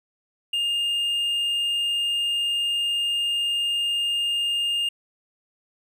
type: tone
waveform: triangle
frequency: 2821 Hz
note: F7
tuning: 17 cents sharp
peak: -20 dBFS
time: 0.53-4.89 s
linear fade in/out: 5 ms
effects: none